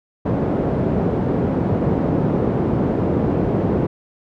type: band-pass noise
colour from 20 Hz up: pink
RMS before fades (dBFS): -19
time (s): 0.25-3.87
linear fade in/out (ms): 10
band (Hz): 120 to 480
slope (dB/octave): 12
effects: none